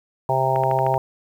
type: harmonic tone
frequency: 132.2 Hz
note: C3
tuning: 18 cents sharp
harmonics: 1 / 3 / 4 / 5 / 6 / 7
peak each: -25 / -27 / -27 / -23 / -23 / -23 dBFS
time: 0.29-0.98 s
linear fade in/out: 2 ms
type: click train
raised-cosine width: 0.5 ms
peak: -16 dBFS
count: 6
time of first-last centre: 0.56-0.942 s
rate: 13.1 Hz
effects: 8-bit